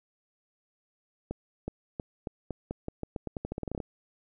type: accelerating click train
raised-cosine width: 2 ms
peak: -20 dBFS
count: 20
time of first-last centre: 1.31-3.802 s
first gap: 370 ms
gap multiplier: 0.86
effects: none